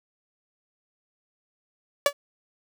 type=tone with exponential decay; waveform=sawtooth; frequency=572 Hz; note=D5; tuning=46 cents flat; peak=-9 dBFS; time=2.06-2.13 s; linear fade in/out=2 ms; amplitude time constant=15 ms; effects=none